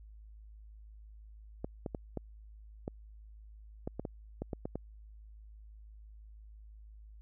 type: clicks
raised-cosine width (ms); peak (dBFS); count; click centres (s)
2; -23; 12; 1.645 / 1.862 / 1.948 / 2.173 / 2.879 / 3.875 / 3.996 / 4.052 / 4.42 / 4.532 / 4.655 / 4.756
effects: added 53 Hz sine -50 dBFS peak until 7.21 s